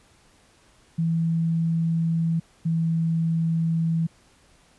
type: tone pair in turn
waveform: sine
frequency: 164.81 / 164.1 Hz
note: E3 / E3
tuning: 0 / -8 cents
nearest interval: unison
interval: 8 cents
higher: first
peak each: -20 dBFS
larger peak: neither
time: 0.98-2.4 / 2.65-4.07 s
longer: neither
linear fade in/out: 10 ms
effects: pink hiss -58 dBFS RMS until 4.78 s + resampled to 24000 Hz